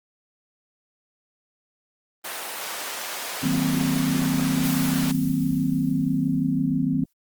pink high-pass noise, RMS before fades -32 dBFS, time 2.24-5.12 s, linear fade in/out 10 ms, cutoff 640 Hz, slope 12 dB/octave
sine chord, C half-diminished seventh, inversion first, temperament just, 156.98 / 188.37 / 235.5 / 261.6 Hz, Eb3 / Gb3 / Bb3 / C4, +16 / +31 / +18 / 0 cents, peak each -26 / -28 / -28 / -23 dBFS, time 3.43-7.04 s, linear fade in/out 5 ms
blue noise with exponential decay, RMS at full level -31 dBFS, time 4.64-7.13 s, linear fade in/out 5 ms, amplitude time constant 540 ms
effects Opus 32 kbps

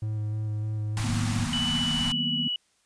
triangle tone with vibrato, 107.1 Hz, A2, 46 cents flat, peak -25 dBFS, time 0.02-1.45 s, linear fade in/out 5 ms, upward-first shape square, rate 3.3 Hz, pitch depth 13 cents each way
pink band-stop noise, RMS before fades -33 dBFS, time 0.97-2.12 s, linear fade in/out 0 ms, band 270 to 710 Hz, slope 48 dB/octave
sine chord, B major seventh, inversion first, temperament just, 154.34 / 185.21 / 231.5 / 246.9 Hz, D#3 / F#3 / A#3 / B3, -14 / +2 / -12 / 0 cents, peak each -34 / -38 / -32 / -34 dBFS, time 1.04-2.48 s, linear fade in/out 5 ms
sine tone with pitch glide, 2974 to 2938 Hz, F#7 to F#7, +8 to -13 cents, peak -26 dBFS, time 1.53-2.56 s, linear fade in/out 2 ms, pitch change -21 cents, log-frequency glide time 1.72-2.38 s
effects white hiss -67 dBFS RMS until 2.85 s + resampled to 22050 Hz

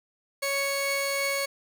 sawtooth tone pair together, 555 / 2217 Hz, C#5 / C#7, +2 / 0 cents, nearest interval 2 octaves, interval 2398 cents, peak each -25 / -25 dBFS, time 0.42-1.46 s, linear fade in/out 10 ms, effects none

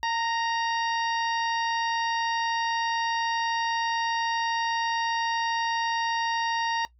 harmonic tone with a mistuned harmonic, 933 Hz, A#5, 1 cent sharp, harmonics 1 / 2 / 3 / 4 / 5 / 6, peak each -26 / -32 / -36 / -38 / -40 / -42 dBFS, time 0.03-6.85 s, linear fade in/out 0 ms, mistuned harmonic 1, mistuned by -28 cents, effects noise-tail reverb RT60 0.1 s tail -18 dB re dry + added 60 Hz sine -57 dBFS peak until 6.99 s

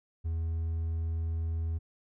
triangle tone with hard clipping, 82 Hz, E2, 9 cents flat, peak -30 dBFS, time 0.24-1.79 s, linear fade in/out 20 ms, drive 5 dB, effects none

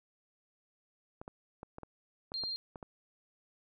clicks, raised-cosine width 1 ms, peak -30 dBFS, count 9, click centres 1.215 / 1.279 / 1.631 / 1.784 / 1.833 / 2.319 / 2.437 / 2.758 / 2.828 s
sine tone, 4195 Hz, C8, 4 cents sharp, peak -35 dBFS, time 2.34-2.56 s, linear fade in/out 0 ms
effects none

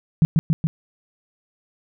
sine tone with echo, 159.7 Hz, D#3, 45 cents sharp, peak -10 dBFS, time 0.22-0.25 s, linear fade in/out 0 ms, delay 140 ms, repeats 3, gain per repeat -2 dB, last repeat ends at 0.67 s, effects none

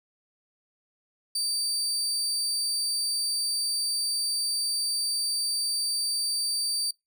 30% pulse tone, 4638 Hz, D8, 22 cents flat, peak -23 dBFS, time 1.35-6.91 s, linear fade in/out 5 ms, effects noise-tail reverb RT60 0.2 s tail -24 dB re dry

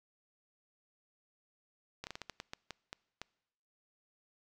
slowing click train, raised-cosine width 0.2 ms, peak -24 dBFS, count 11, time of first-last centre 2.04-3.216 s, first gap 29 ms, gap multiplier 1.29, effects noise-tail reverb RT60 0.9 s tail -25 dB re dry

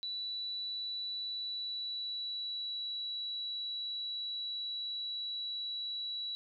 sine tone with pitch glide, 3951 to 3921 Hz, B7 to B7, 0 to -13 cents, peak -36 dBFS, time 0.03-6.35 s, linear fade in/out 0 ms, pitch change -13 cents, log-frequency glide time 1.3-2.87 s, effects none

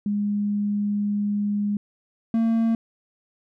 sine / triangle tone pair in turn, 205.5 / 227.1 Hz, G#3 / A#3, -18 / -45 cents, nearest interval major second, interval 173 cents, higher second, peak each -21 / -16 dBFS, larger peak second, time 0.06-1.77 / 2.34-2.75 s, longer first, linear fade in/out 2 ms, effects none

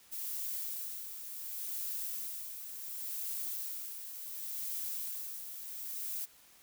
violet noise with tremolo, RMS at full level -38 dBFS, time 0.11-6.26 s, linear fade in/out 20 ms, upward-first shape sine, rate 0.69 Hz, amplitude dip 55%, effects white hiss -61 dBFS RMS until 6.62 s

